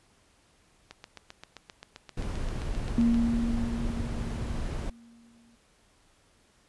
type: click train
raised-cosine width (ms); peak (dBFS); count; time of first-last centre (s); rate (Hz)
0.2; -25; 18; 0.91-3.144; 7.61
type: noise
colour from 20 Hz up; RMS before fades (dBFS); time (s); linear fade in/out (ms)
brown; -32; 2.17-4.9; 5
type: tone with exponential decay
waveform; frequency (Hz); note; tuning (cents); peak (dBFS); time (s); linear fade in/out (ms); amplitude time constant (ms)
sine; 233.1; A#3; 0; -19; 2.98-5.56; 2; 560
effects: pink hiss -64 dBFS RMS until 6.68 s + resampled to 24000 Hz